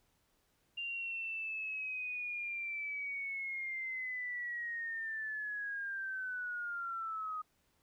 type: linear sweep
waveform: sine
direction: down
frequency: 2794 to 1244.5 Hz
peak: -37 dBFS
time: 0.77-7.42 s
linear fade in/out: 10 ms
effects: pink hiss -75 dBFS RMS until 7.82 s